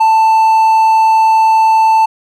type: tone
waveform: triangle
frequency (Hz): 885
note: A5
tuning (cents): +10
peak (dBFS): -4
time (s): 0-2.06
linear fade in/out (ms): 10
effects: none